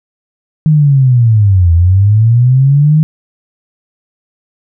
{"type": "linear two-way sweep", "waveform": "sine", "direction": "down then up", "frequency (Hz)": [158, 82.41, 158], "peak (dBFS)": -4, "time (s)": [0.66, 3.03], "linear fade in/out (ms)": 0, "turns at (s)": 1.73, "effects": []}